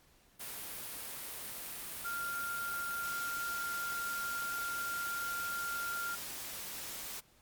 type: tone in noise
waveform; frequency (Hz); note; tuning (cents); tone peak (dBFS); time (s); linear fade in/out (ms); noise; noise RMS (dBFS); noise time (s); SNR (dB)
sine; 1392; F6; -6; -36; 2.04-6.16; 20; white; -43; 0.39-7.21; +4
effects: pink hiss -66 dBFS RMS until 7.41 s + Opus 48 kbps